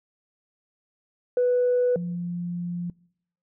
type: tone pair in turn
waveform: sine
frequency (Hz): 493.9 / 174.62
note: B4 / F3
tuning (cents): 0 / 0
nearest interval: octave + tritone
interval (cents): 1800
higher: first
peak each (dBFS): -17 / -27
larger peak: first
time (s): 1.37-1.96 / 1.96-2.9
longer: second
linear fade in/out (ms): 2
effects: noise-tail reverb RT60 0.7 s tail -25 dB re dry + tanh soft clip ceiling -15 dBFS